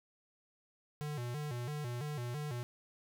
square tone with vibrato, 134.5 Hz, C3, 48 cents sharp, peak -38 dBFS, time 1.01-2.63 s, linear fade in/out 0 ms, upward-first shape square, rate 3 Hz, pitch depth 180 cents each way, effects none

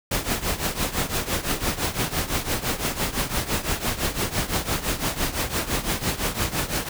pink noise with tremolo, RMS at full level -22 dBFS, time 0.11-6.89 s, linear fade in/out 5 ms, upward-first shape triangle, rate 5.9 Hz, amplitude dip 85%, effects none

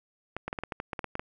clicks, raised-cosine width 0.5 ms, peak -18 dBFS, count 12, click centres 0.366 / 0.48 / 0.529 / 0.588 / 0.636 / 0.722 / 0.801 / 0.932 / 0.992 / 1.043 / 1.154 / 1.195 s, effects none

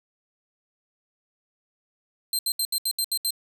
20% pulse tone bursts, 4144 Hz, C8, 17 cents flat, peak -17 dBFS, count 8, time 2.33-3.306 s, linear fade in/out 2 ms, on 59 ms, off 72 ms, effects none

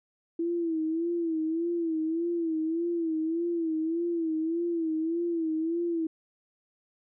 sine tone with vibrato, 329.6 Hz, E4, in tune, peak -26 dBFS, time 0.39-6.07 s, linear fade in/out 5 ms, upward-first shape sine, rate 1.7 Hz, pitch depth 78 cents each way, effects none

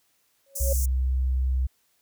sine tone with exponential growth, 550 Hz, C#5, 14 cents flat, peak -23 dBFS, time 0.46-0.73 s, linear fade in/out 5 ms, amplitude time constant 58 ms
pink high-pass noise, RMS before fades -32 dBFS, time 0.55-0.86 s, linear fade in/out 10 ms, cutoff 6000 Hz, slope 48 dB/octave
sine tone, 64.5 Hz, C2, 24 cents flat, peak -21 dBFS, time 0.6-1.67 s, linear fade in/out 10 ms
effects white hiss -68 dBFS RMS until 2.01 s

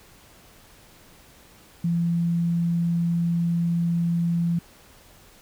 sine tone, 170 Hz, F3, 46 cents flat, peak -20 dBFS, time 1.84-4.59 s, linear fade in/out 5 ms, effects pink hiss -52 dBFS RMS until 5.41 s

